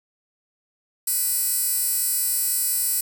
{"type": "tone with high-pass filter", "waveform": "15% pulse", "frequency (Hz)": 494.9, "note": "B4", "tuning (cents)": 4, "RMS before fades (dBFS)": -23, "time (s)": [1.07, 3.01], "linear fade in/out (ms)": 5, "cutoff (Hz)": 10000, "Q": 1.8, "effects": []}